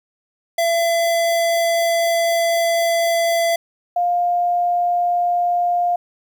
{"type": "tone pair in turn", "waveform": ["square", "sine"], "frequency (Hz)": [674, 704.3], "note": ["E5", "F5"], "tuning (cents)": [38, 14], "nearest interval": "minor second", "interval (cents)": 76, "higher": "second", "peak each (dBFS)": [-16, -15], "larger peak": "second", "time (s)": [[0.58, 3.56], [3.96, 5.96]], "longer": "first", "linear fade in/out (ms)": 5, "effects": ["9-bit"]}